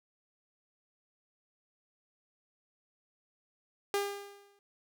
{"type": "tone with exponential decay", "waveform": "sawtooth", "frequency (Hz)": 402.7, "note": "G4", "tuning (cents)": 47, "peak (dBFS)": -23, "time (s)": [3.94, 4.59], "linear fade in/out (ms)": 1, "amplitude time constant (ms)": 140, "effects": []}